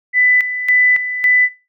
sine tone with tremolo, 1995 Hz, B6, 17 cents sharp, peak -9 dBFS, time 0.13-1.49 s, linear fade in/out 50 ms, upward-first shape square, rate 1.8 Hz, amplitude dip 70%, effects noise-tail reverb RT60 0.3 s tail -19 dB re dry

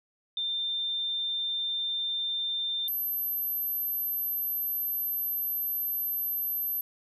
sine tone pair in turn, 3590 / 12379 Hz, A7 / G9, +34 / -23 cents, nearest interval octave + major sixth, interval 2143 cents, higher second, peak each -28 dBFS, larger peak neither, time 0.37-2.88 / 2.88-6.81 s, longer second, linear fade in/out 2 ms, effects none

